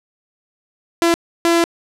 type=tone bursts at uneven times; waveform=sawtooth; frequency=337.7 Hz; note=E4; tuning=42 cents sharp; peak=-8 dBFS; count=2; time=1.02-1.14 / 1.45-1.64 s; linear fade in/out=0 ms; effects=low-pass 11000 Hz 12 dB/octave